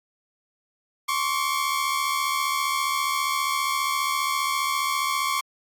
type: tone pair together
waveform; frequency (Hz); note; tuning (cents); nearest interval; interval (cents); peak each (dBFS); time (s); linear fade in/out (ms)
sawtooth; 1069.1 / 1144; C6 / D6; +37 / -46; minor second; 117; -22; 1.08-5.41; 10
effects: AAC 64 kbps